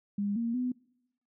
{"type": "tone with pitch steps", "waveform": "sine", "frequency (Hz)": [202.8, 232.4, 250.2], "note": ["G#3", "A#3", "B3"], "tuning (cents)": [-41, -5, 23], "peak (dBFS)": -28, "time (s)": [0.18, 0.72], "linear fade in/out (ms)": 5, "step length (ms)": 180, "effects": ["noise-tail reverb RT60 0.9 s tail -26 dB re dry"]}